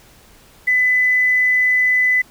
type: tone with quantisation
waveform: sine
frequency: 2004 Hz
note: B6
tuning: 25 cents sharp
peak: -12 dBFS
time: 0.67-2.22 s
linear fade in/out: 10 ms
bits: 7
effects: pink hiss -48 dBFS RMS until 2.3 s